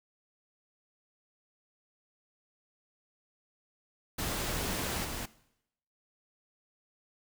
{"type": "noise with level steps", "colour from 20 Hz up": "pink", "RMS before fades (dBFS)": [-34, -38], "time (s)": [4.18, 5.26], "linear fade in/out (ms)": 10, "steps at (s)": 5.04, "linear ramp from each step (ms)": 10, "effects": ["noise-tail reverb RT60 0.8 s tail -19 dB re dry"]}